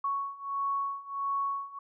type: beating tone pair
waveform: sine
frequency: 1110 / 1111.5 Hz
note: C#6 / C#6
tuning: +2 / +4 cents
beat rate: 1.5 Hz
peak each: -34 / -32 dBFS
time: 0.04-1.79 s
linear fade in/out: 5 ms
effects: none